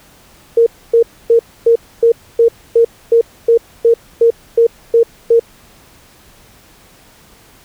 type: tone bursts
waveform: sine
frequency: 463.4 Hz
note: A#4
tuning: 10 cents flat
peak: -5 dBFS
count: 14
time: 0.57-5.396 s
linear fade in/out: 5 ms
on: 94 ms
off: 270 ms
effects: pink hiss -45 dBFS RMS until 7.64 s